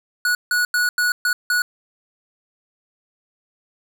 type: tone bursts at uneven times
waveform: square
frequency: 1464 Hz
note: F#6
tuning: 19 cents flat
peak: -17 dBFS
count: 6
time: 0.25-0.35 / 0.51-0.65 / 0.74-0.89 / 0.98-1.12 / 1.25-1.33 / 1.5-1.62 s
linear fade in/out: 2 ms
effects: none